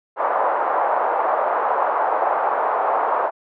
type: band-pass noise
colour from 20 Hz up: pink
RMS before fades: -20 dBFS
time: 0.16-3.31 s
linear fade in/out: 50 ms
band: 620 to 1100 Hz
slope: 24 dB/octave
effects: none